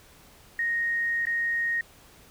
sine tone with dropouts, 1864.7 Hz, A#6, in tune, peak -24 dBFS, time 0.59-1.81 s, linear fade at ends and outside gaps 2 ms, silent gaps 1.254-1.269 s, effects pink hiss -54 dBFS RMS until 2.3 s

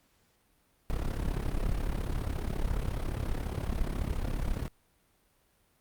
brown noise with amplitude modulation, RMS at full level -28 dBFS, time 0.9-4.68 s, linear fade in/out 0 ms, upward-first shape sine, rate 34.4 Hz, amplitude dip 75%, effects pink hiss -69 dBFS RMS until 5.8 s + Opus 48 kbps

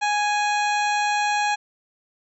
harmonic tone, 830.6 Hz, G#5, in tune, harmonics 1 / 2 / 3 / 4 / 5 / 7 / 8 / 9, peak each -21 / -27 / -28 / -36 / -34 / -39 / -41 / -39 dBFS, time 0.01-1.56 s, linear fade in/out 20 ms, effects none

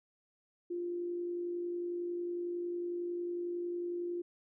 sine tone with amplitude modulation, 349.2 Hz, F4, in tune, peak -33 dBFS, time 0.7-4.22 s, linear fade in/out 10 ms, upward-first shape sine, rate 51 Hz, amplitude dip 30%, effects none

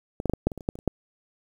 clicks, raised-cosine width 2 ms, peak -17 / -12 / -11 / -12 / -7 / -22 / -23 / -28 / -11 / -26 / -27 / -8 dBFS, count 12, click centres 0.201 / 0.257 / 0.297 / 0.336 / 0.47 / 0.518 / 0.577 / 0.608 / 0.689 / 0.755 / 0.789 / 0.877 s, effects 8-bit

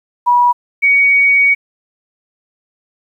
sine tone pair in turn, 971 / 2246 Hz, B5 / C#7, -30 / +22 cents, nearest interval octave + minor third, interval 1452 cents, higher second, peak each -7 dBFS, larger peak neither, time 0.26-0.53 / 0.82-1.55 s, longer second, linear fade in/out 20 ms, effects 8-bit

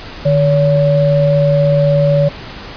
sine tone pair together, 150.5 / 568.2 Hz, D3 / C#5, +43 / +43 cents, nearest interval octave + major seventh, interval 2300 cents, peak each -11 dBFS, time 0.25-2.29 s, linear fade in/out 10 ms, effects pink hiss -30 dBFS RMS until 2.76 s + resampled to 11025 Hz

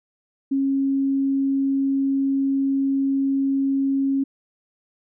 sine tone, 272.7 Hz, C#4, 28 cents flat, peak -18 dBFS, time 0.51-4.24 s, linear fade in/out 10 ms, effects none

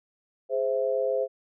sine chord, Ab augmented, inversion none, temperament equal, 415.3 / 523.3 / 659.3 Hz, Ab4 / C5 / E5, 0 / 0 / 0 cents, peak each -30 / -25 / -31 dBFS, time 0.49-1.28 s, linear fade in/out 50 ms, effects none

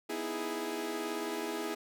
sawtooth chord, E major seventh, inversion second, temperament equal, 246.9 / 311.1 / 329.6 / 415.3 Hz, B3 / D#4 / E4 / G#4, 0 / 0 / 0 / 0 cents, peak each -40 / -39 / -35 / -34 dBFS, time 0.09-1.75 s, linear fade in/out 10 ms, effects none

